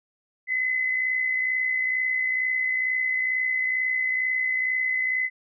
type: tone with amplitude modulation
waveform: sine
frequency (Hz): 2029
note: B6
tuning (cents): +46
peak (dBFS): -20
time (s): 0.47-5.3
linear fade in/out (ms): 50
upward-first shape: sine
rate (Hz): 62.2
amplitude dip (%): 45
effects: none